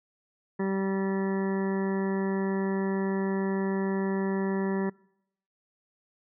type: harmonic tone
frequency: 193.5 Hz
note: G3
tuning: 22 cents flat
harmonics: 1 / 2 / 3 / 4 / 5 / 6 / 7 / 9 / 10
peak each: -28 / -30 / -41 / -44 / -39 / -49 / -48 / -42 / -47 dBFS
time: 0.59-4.9 s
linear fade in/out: 10 ms
effects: noise-tail reverb RT60 0.8 s tail -25 dB re dry